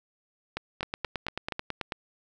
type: two click trains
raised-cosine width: 0.3 ms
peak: -15 / -15 dBFS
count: 5 / 11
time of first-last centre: 0.57-1.522 / 0.83-1.922 s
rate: 4.2 / 9.16 Hz
effects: none